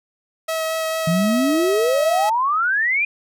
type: tone with vibrato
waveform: sawtooth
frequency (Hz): 643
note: E5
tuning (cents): -43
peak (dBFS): -17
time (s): 0.48-2.3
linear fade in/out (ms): 10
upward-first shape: sine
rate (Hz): 4.5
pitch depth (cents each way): 9
type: exponential sweep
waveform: sine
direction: up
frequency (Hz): 161.4 to 2472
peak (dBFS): -16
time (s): 1.07-3.05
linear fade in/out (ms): 5
effects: none